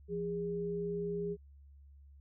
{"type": "tone pair together", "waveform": "sine", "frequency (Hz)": [171.9, 408.8], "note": ["F3", "G#4"], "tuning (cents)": [-27, -27], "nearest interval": "octave + minor third", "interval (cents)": 1500, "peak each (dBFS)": [-39, -35], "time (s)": [0.08, 1.37], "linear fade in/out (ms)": 50, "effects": ["added 70 Hz sine -54 dBFS peak until 2.2 s"]}